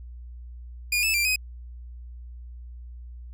sawtooth tone with pitch steps, 2432 / 2617 / 2368 / 2515 Hz, D#7 / E7 / D7 / D#7, -40 / -13 / +14 / +18 cents, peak -18 dBFS, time 0.92-1.36 s, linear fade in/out 5 ms, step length 110 ms, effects added 60 Hz sine -38 dBFS peak until 3.33 s

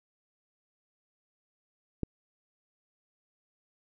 click, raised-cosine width 3 ms, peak -17 dBFS, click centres 2.033 s, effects none

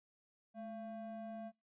triangle ring-modulated tone, 447.8 Hz, A4, 30 cents sharp, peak -39 dBFS, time 0.54-1.52 s, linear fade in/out 50 ms, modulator 233 Hz, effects noise-tail reverb RT60 0.2 s tail -24 dB re dry + resampled to 8000 Hz

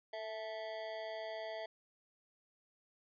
square tone with amplitude modulation, 657 Hz, E5, 6 cents flat, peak -38 dBFS, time 0.13-1.66 s, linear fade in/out 5 ms, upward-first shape sine, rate 214 Hz, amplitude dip 85%, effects resampled to 11025 Hz

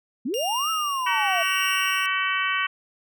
sine linear two-way sweep, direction up then down, 207.7 to 1322 to 653 Hz, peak -24 dBFS, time 0.25-1.43 s, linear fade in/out 10 ms, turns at 0.7 s
sawtooth tone with tremolo, 2812 Hz, F7, 11 cents sharp, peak -23 dBFS, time 0.34-2.06 s, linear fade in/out 0 ms, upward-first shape sine, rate 0.93 Hz, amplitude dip 65%
harmonic tone, 378.9 Hz, F#4, 41 cents sharp, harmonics 3 / 4 / 5 / 6 / 7 / 8, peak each -27 / -28 / -29 / -30 / -30 / -31 dBFS, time 1.06-2.67 s, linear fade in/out 10 ms
effects none

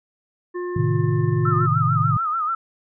harmonic tone, 356 Hz, F4, 33 cents sharp, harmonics 1 / 3 / 5, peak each -25 / -35 / -39 dBFS, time 0.54-1.67 s, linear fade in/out 20 ms
sine chord, A diminished, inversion none, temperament equal, 110 / 130.81 / 155.56 Hz, A2 / C3 / Eb3, 0 / 0 / 0 cents, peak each -22 dBFS, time 0.76-2.17 s, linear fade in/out 5 ms
sine tone with vibrato, 1284 Hz, E6, 46 cents flat, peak -20 dBFS, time 1.45-2.55 s, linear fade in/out 5 ms, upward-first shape sine, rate 6.8 Hz, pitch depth 100 cents each way
effects none

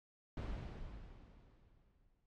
brown noise with exponential decay, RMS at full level -39 dBFS, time 0.37-2.26 s, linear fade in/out 2 ms, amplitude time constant 410 ms, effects low-pass 4000 Hz 12 dB/octave + AAC 64 kbps

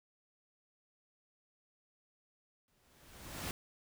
pink noise with exponential growth, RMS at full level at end -38 dBFS, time 2.68-3.51 s, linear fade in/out 1 ms, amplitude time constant 180 ms, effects none

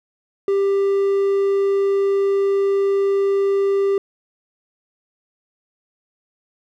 triangle tone, 395.2 Hz, G4, 14 cents sharp, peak -13 dBFS, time 0.48-3.98 s, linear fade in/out 2 ms, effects none

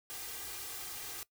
white noise with comb filter, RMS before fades -43 dBFS, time 0.1-1.23 s, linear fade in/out 0 ms, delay 2.5 ms, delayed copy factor +0.7, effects noise-tail reverb RT60 0.1 s tail -20 dB re dry

